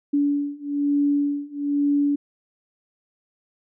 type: beating tone pair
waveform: sine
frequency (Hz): 286.3 / 287.4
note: D4 / D4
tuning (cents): -44 / -37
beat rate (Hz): 1.1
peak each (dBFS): -23 / -22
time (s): 0.13-2.16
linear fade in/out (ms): 10
effects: none